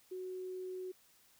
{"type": "tone", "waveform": "sine", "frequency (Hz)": 370, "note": "F#4", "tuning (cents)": 0, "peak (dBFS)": -40, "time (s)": [0.11, 0.92], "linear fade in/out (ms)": 10, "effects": ["white hiss -67 dBFS RMS until 1.39 s"]}